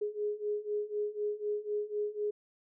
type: beating tone pair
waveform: sine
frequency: 415.3 / 419.3 Hz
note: G#4 / G#4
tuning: 0 / +17 cents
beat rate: 4 Hz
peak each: -36 / -34 dBFS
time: 0.01-2.31 s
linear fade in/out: 10 ms
effects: none